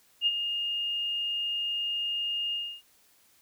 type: tone with ADSR envelope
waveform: sine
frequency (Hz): 2834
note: F7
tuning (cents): +25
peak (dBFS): -20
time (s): 0.21-2.82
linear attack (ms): 55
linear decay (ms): 39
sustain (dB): -8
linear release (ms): 290
effects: white hiss -63 dBFS RMS until 3.41 s